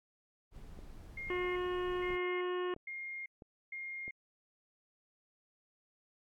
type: noise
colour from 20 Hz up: brown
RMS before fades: -50 dBFS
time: 0.51-2.19 s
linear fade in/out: 50 ms
type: click train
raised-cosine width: 2 ms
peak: -38 dBFS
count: 6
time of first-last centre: 0.79-4.079 s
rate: 1.52 Hz
type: tone bursts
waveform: sine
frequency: 2127 Hz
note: C7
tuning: 28 cents sharp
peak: -40 dBFS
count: 4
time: 1.17-4.11 s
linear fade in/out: 5 ms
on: 390 ms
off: 460 ms
type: harmonic tone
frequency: 360.9 Hz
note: F#4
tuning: 43 cents flat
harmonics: 1 / 2 / 3 / 4 / 5 / 6 / 7 / 8 / 9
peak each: -34 / -50 / -42 / -53 / -47 / -58 / -56 / -51 / -63 dBFS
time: 1.3-2.74 s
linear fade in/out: 2 ms
effects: AAC 64 kbps